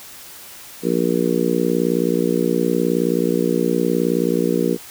harmonic tone, 59.1 Hz, A#1, 24 cents sharp, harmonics 3 / 4 / 5 / 6 / 7 / 8, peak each -23 / -23 / -23 / -23 / -23 / -23 dBFS, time 0.82-4.78 s, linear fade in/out 50 ms, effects white hiss -39 dBFS RMS until 4.9 s

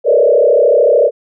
sine tone with frequency modulation, 527 Hz, C5, 12 cents sharp, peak -6 dBFS, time 0.04-1.11 s, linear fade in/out 50 ms, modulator 33.5 Hz, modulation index 2.5, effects none

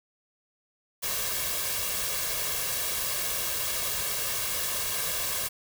white noise with comb filter, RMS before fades -30 dBFS, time 1.02-5.49 s, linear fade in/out 20 ms, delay 1.8 ms, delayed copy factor +0.65, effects none

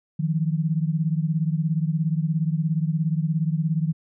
sine beating tone pair, 155.56 / 172.56 Hz, D#3 / F3, 0 / -20 cents, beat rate 17 Hz, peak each -22 / -25 dBFS, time 0.19-3.93 s, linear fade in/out 10 ms, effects none

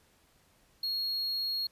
triangle tone, 4299 Hz, C8, 46 cents sharp, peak -29 dBFS, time 0.83-1.67 s, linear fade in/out 5 ms, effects pink hiss -66 dBFS RMS until 1.71 s + resampled to 32000 Hz

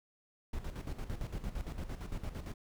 brown noise with tremolo, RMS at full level -38 dBFS, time 0.53-2.54 s, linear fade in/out 5 ms, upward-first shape square, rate 8.8 Hz, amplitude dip 65%, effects none

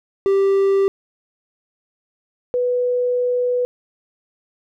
triangle / sine tone pair in turn, 392 / 493.6 Hz, G4 / B4, 0 / -1 cents, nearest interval major third, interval 399 cents, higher second, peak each -11 / -16 dBFS, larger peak first, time 0.26-0.88 / 2.54-3.65 s, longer second, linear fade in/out 0 ms, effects none

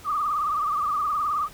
sine tone with vibrato, 1201 Hz, D6, 38 cents sharp, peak -22 dBFS, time 0.04-1.49 s, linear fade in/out 50 ms, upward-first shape triangle, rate 19 Hz, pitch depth 110 cents each way, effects pink hiss -47 dBFS RMS until 1.53 s

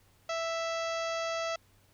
harmonic tone, 660 Hz, E5, 2 cents sharp, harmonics 1 / 2 / 3 / 4 / 5 / 6 / 7 / 8 / 9 / 10, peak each -33 / -37 / -42 / -43 / -45 / -50 / -47 / -50 / -50 / -51 dBFS, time 0.29-1.56 s, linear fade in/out 5 ms, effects added 97 Hz sine -66 dBFS peak until 1.93 s + pink hiss -66 dBFS RMS until 1.93 s

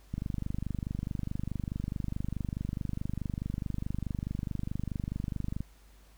click train, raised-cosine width 5 ms, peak -21 dBFS, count 136, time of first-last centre 0.14-5.606 s, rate 24.7 Hz, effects added 50 Hz sine -55 dBFS peak until 6.17 s + pink hiss -63 dBFS RMS until 6.17 s

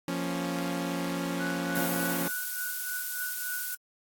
sawtooth chord, Bb minor, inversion second, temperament equal, 174.61 / 233.1 / 277.2 Hz, F3 / Bb3 / Db4, 0 / 0 / 0 cents, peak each -29 / -35 / -29 dBFS, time 0.08-2.28 s, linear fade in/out 2 ms
sine tone with tremolo, 1480 Hz, F#6, in tune, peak -33 dBFS, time 1.39-3.76 s, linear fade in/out 20 ms, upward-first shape sine, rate 3.4 Hz, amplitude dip 70%
violet noise, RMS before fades -33 dBFS, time 1.75-3.75 s, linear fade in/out 5 ms
effects AAC 64 kbps

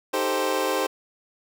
25% pulse chord, A half-diminished seventh, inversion second, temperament equal, 311.1 / 392 / 440 / 523.3 Hz, Eb4 / G4 / A4 / C5, 0 / 0 / 0 / 0 cents, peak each -27 / -24 / -27 / -22 dBFS, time 0.13-0.87 s, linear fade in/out 10 ms, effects none

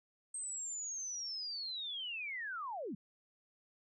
sine linear sweep, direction down, 8380 to 164.81 Hz, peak -39 dBFS, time 0.34-2.95 s, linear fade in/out 5 ms, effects none

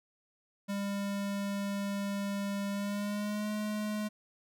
square tone with pitch glide, 200 to 211.4 Hz, G3 to G#3, +35 to +31 cents, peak -33 dBFS, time 0.68-4.09 s, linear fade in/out 20 ms, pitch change +96 cents, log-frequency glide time 2.7-3.51 s, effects none

